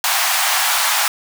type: high-pass noise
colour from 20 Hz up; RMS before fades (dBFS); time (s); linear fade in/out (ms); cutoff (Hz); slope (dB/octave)
pink; -17; 0.04-1.08; 2; 720; 48
effects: none